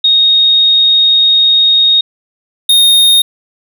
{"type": "tone pair in turn", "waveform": ["sine", "square"], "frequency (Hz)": [3729, 3699], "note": ["A#7", "A#7"], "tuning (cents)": [0, -14], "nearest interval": "unison", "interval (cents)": 14, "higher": "first", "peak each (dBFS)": -5, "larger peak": "neither", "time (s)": [[0.04, 2.01], [2.69, 3.22]], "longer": "first", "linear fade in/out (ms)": 5, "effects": []}